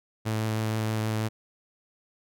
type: tone with vibrato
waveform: sawtooth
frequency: 109.7 Hz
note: A2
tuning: 5 cents flat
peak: -22 dBFS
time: 0.25-1.29 s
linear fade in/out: 20 ms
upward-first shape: triangle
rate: 6.3 Hz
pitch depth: 13 cents each way
effects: none